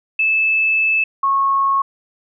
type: tone pair in turn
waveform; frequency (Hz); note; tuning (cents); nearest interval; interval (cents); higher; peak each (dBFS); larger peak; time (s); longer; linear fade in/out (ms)
sine; 2620 / 1095.5; E7 / C#6; -11 / -21; octave + minor third; 1510; first; -13; neither; 0.19-1.04 / 1.23-1.82; first; 5
effects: none